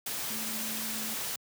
sine tone in noise, 220 Hz, A3, in tune, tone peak -41 dBFS, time 0.3-1.15 s, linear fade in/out 5 ms, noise white, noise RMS -35 dBFS, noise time 0.06-1.36 s, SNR -9 dB, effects high-pass 100 Hz 12 dB/octave

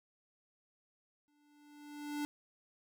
square tone with exponential growth, 293.7 Hz, D4, in tune, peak -35 dBFS, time 1.28-2.25 s, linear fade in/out 0 ms, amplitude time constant 210 ms, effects none

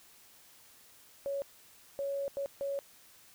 sine tone bursts at uneven times, 557 Hz, C#5, 8 cents sharp, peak -32 dBFS, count 4, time 1.26-1.42 / 1.99-2.28 / 2.37-2.46 / 2.61-2.79 s, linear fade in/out 0 ms, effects white hiss -59 dBFS RMS until 3.34 s

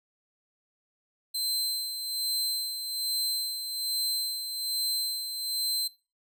sawtooth tone with tremolo, 4100 Hz, C8, 36 cents flat, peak -24 dBFS, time 1.34-5.88 s, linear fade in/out 10 ms, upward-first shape sine, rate 1.2 Hz, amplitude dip 55%, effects noise-tail reverb RT60 0.3 s tail -20 dB re dry

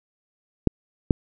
clicks, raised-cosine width 3 ms, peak -3 dBFS, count 2, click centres 0.673 / 1.108 s, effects none

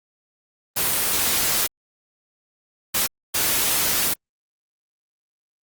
white noise bursts at uneven times, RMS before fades -21 dBFS, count 3, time 0.76-1.67 / 2.94-3.07 / 3.34-4.14 s, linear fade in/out 10 ms, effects Opus 24 kbps

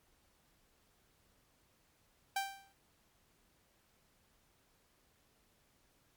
sawtooth tone with exponential decay, 784 Hz, G5, in tune, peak -27 dBFS, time 2.36-2.73 s, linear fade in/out 5 ms, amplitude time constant 79 ms, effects pink hiss -72 dBFS RMS until 6.16 s + MP3 96 kbps

